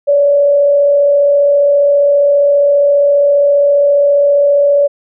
sine tone with frequency modulation, 571 Hz, D5, 49 cents flat, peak -6 dBFS, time 0.07-4.88 s, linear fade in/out 20 ms, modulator 34.9 Hz, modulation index 0.25, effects none

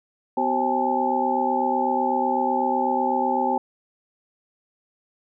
sine tone cluster, 253.1 / 379.6 / 534 / 803 / 871 Hz, B3 / F#4 / C5 / G5 / A5, +43 / +44 / +35 / +41 / -18 cents, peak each -27 / -29 / -29 / -24 / -24 dBFS, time 0.37-3.58 s, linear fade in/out 5 ms, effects none

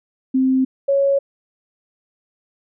sine tone pair in turn, 261.6 / 554.3 Hz, C4 / C#5, 0 / 0 cents, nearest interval octave + minor second, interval 1300 cents, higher second, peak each -13 dBFS, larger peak neither, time 0.34-0.65 / 0.88-1.19 s, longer neither, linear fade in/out 10 ms, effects none

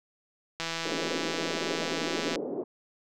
click train, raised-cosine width 0.2 ms, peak -15 dBFS, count 291, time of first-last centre 0.6-2.358 s, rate 165 Hz
pink band-pass noise, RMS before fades -34 dBFS, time 0.85-2.64 s, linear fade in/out 5 ms, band 280 to 530 Hz, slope 24 dB/octave
effects none

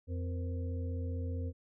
harmonic tone with a mistuned harmonic, 86.4 Hz, F2, 18 cents flat, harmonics 1 / 3 / 5 / 6, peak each -34 / -44 / -48 / -50 dBFS, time 0.07-1.53 s, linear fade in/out 50 ms, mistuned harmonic 5, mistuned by +120 cents, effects none

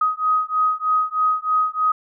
sine beating tone pair, 1255 / 1258.2 Hz, D#6 / D#6, +15 / +19 cents, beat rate 3.2 Hz, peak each -20 dBFS, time 0.01-1.92 s, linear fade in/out 5 ms, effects none

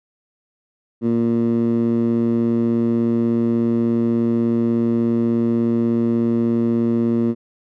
15% pulse tone with band-pass filter, 116.54 Hz, A#2, in tune, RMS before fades -18 dBFS, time 1.01-7.35 s, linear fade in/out 50 ms, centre 260 Hz, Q 2.3, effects none

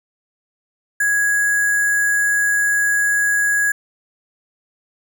sine tone with sample-and-hold, 1661.2 Hz, G#6, in tune, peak -14 dBFS, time 1-3.72 s, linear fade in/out 5 ms, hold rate 8820 Hz, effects none

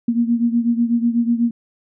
sine beating tone pair, 233.1 / 241.2 Hz, A#3 / B3, 0 / -41 cents, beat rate 8.1 Hz, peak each -16 / -20 dBFS, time 0.08-1.51 s, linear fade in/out 5 ms, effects none

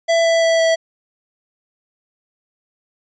square tone with pitch steps, 666 / 662.2 / 658.4 / 654.6 Hz, E5 / E5 / E5 / E5, +18 / +8 / -2 / -12 cents, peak -13 dBFS, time 0.08-0.76 s, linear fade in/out 20 ms, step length 170 ms, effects resampled to 16000 Hz

